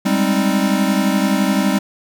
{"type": "chord", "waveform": "square", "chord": "Ab major seventh", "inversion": "third", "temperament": "equal", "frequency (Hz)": [196, 207.7, 261.6, 311.1], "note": ["G3", "Ab3", "C4", "Eb4"], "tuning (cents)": [0, 0, 0, 0], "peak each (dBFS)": [-18, -22, -21, -23], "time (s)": [0.05, 1.79], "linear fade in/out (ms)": 10, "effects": []}